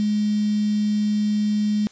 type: tone with quantisation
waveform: sine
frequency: 210 Hz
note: G#3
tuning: 19 cents sharp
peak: -18 dBFS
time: 0-1.87 s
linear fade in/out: 0 ms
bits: 6
effects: white hiss -51 dBFS RMS until 1.91 s + resampled to 16000 Hz